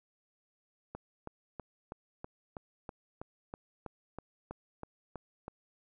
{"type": "click train", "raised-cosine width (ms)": 1, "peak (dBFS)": -27, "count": 15, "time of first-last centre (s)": [0.95, 5.481], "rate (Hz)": 3.09, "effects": []}